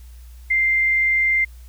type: tone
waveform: sine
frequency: 2093 Hz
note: C7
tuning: in tune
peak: -15 dBFS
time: 0.5-1.45 s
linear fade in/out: 10 ms
effects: added 60 Hz sine -38 dBFS peak until 1.68 s + white hiss -55 dBFS RMS until 1.68 s